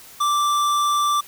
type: tone with tanh clipping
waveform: sine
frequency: 1173 Hz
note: D6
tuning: 2 cents flat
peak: -19 dBFS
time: 0.2-1.21 s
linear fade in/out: 10 ms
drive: 18 dB
effects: white hiss -44 dBFS RMS until 1.27 s